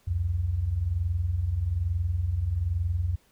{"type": "tone pair together", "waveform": "sine", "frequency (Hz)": [67.8, 88.94], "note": ["C#2", "F2"], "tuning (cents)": [-38, 32], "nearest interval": "perfect fourth", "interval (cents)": 470, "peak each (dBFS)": [-31, -25], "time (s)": [0.07, 3.16], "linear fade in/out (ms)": 10, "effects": ["pink hiss -64 dBFS RMS until 3.31 s"]}